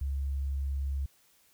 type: tone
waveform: sine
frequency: 68.8 Hz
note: C#2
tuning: 12 cents flat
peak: -29 dBFS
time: 0.01-1.06 s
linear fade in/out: 5 ms
effects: white hiss -65 dBFS RMS until 1.53 s